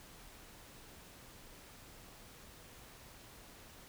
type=silence; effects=pink hiss -56 dBFS RMS until 3.88 s